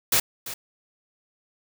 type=noise with echo; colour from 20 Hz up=white; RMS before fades=-20 dBFS; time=0.12-0.2 s; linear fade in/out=5 ms; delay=340 ms; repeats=1; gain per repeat=-14 dB; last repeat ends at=0.54 s; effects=none